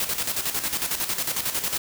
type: noise with tremolo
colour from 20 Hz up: white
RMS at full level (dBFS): -25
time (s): 0-1.78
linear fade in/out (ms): 2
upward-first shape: square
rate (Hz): 11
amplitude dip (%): 60
effects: none